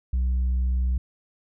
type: tone with tanh clipping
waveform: sine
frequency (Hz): 62.8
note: B1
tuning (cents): +30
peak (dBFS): -21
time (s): 0.13-0.98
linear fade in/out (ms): 5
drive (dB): 2
effects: none